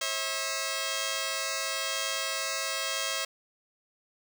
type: tone pair together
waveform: 5% pulse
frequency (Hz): 540 / 647.8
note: C#5 / E5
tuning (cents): -45 / -30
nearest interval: minor third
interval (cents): 315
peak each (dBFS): -21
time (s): 0.01-3.25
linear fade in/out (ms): 5
effects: none